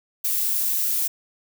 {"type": "noise", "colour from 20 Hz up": "violet", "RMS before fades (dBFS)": -23, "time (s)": [0.24, 1.08], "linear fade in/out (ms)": 10, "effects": []}